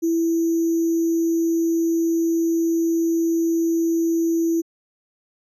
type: tone with sample-and-hold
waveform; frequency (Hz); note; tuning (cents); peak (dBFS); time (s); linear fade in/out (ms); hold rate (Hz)
sine; 331.7; E4; +11; -17; 0.02-4.62; 20; 6300
effects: resampled to 32000 Hz